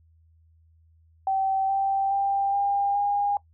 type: tone with pitch steps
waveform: sine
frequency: 772 / 781.9 / 791.9 / 802 / 812.3 Hz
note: G5 / G5 / G5 / G5 / G#5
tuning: -27 / -5 / +17 / +39 / -39 cents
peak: -21 dBFS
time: 1.27-3.37 s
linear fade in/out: 2 ms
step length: 420 ms
effects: noise-tail reverb RT60 0.1 s tail -19 dB re dry + added 81 Hz sine -56 dBFS peak until 3.53 s

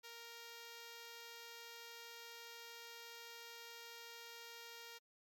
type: tone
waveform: 5% pulse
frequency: 466.2 Hz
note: A#4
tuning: in tune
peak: -40 dBFS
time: 0.03-4.99 s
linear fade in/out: 20 ms
effects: MP3 96 kbps

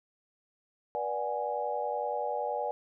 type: chord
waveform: sine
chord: G# half-diminished seventh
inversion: first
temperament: equal with one note detuned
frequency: 485.4 / 587.3 / 740 / 830.6 Hz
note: B4 / D5 / F#5 / G#5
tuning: -30 / 0 / 0 / 0 cents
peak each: -36 / -35 / -37 / -34 dBFS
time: 0.95-2.71 s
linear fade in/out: 0 ms
effects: none

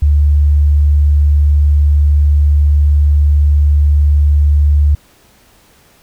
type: tone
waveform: sine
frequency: 73.2 Hz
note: D2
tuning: 5 cents flat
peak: -6 dBFS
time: 0.02-4.95 s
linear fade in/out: 5 ms
effects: pink hiss -48 dBFS RMS until 6.02 s

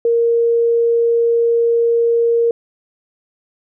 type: tone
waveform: sine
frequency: 466.2 Hz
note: A#4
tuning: in tune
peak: -11 dBFS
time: 0.05-2.51 s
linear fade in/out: 2 ms
effects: none

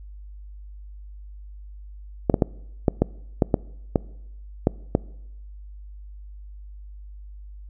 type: clicks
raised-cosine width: 2 ms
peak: -3 dBFS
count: 10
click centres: 2.298 / 2.342 / 2.422 / 2.882 / 3.02 / 3.422 / 3.542 / 3.958 / 4.671 / 4.951 s
effects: noise-tail reverb RT60 0.9 s tail -23 dB re dry + added 50 Hz sine -38 dBFS peak until 7.69 s

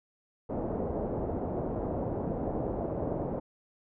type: low-pass noise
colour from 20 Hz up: white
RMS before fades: -33 dBFS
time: 0.49-3.4 s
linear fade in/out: 10 ms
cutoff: 640 Hz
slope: 24 dB/octave
effects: none

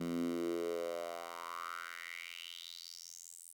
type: tone with high-pass filter sweep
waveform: 10% pulse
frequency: 85.1 Hz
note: F2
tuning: 44 cents flat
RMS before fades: -42 dBFS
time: 0-3.53 s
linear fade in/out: 10 ms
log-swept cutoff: 200 to 9500 Hz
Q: 5
effects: none

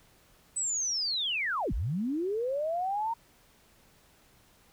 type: linear two-way sweep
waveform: sine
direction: down then up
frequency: 8130 to 34.3 to 933 Hz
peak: -28 dBFS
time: 0.56-3.14 s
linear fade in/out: 10 ms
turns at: 1.73 s
effects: pink hiss -62 dBFS RMS until 4.72 s

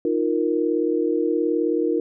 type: chord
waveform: sine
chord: Eb suspended second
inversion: none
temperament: just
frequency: 311.1 / 350 / 466.7 Hz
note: Eb4 / F4 / Bb4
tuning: 0 / +4 / +2 cents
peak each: -23 dBFS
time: 0.05-2 s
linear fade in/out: 2 ms
effects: none

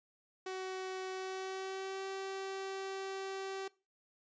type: tone with pitch glide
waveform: sawtooth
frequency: 375.7 to 386.3 Hz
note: F#4 to G4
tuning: +26 to -25 cents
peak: -35 dBFS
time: 0.46-3.68 s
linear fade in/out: 5 ms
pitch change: +49 cents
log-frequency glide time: 1.1-2.07 s
effects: noise-tail reverb RT60 0.3 s tail -21 dB re dry + resampled to 16000 Hz

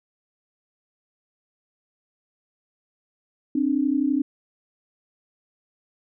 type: tone pair together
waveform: sine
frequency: 265.4 / 297.3 Hz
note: C4 / D4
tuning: +25 / +21 cents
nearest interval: major second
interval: 196 cents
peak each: -22 dBFS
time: 3.55-4.22 s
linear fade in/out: 5 ms
effects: none

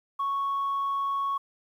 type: tone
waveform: sine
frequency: 1108 Hz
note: C#6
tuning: 1 cent flat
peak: -24 dBFS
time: 0.19-1.38 s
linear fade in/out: 10 ms
effects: tanh soft clip ceiling -23 dBFS + 10-bit

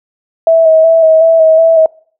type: tone with vibrato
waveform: sine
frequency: 647 Hz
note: E5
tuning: 32 cents flat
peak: -3 dBFS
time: 0.47-1.86 s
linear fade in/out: 2 ms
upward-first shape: square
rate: 2.7 Hz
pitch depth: 23 cents each way
effects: noise-tail reverb RT60 0.5 s tail -24 dB re dry

